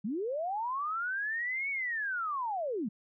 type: linear two-way sweep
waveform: sine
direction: up then down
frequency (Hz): 183.3 to 2254 to 183.3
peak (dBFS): -31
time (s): 0.04-2.89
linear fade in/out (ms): 10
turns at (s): 1.7
effects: none